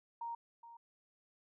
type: tone with echo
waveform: sine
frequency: 932.3 Hz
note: A#5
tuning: in tune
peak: -39 dBFS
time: 0.21-0.35 s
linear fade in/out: 5 ms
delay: 420 ms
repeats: 1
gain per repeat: -13 dB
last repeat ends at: 0.77 s
effects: none